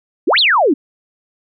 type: exponential two-way sweep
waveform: sine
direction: up then down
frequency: 254.3 to 4478 to 254.3 Hz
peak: -9 dBFS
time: 0.27-0.74 s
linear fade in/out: 10 ms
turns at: 0.39 s
effects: none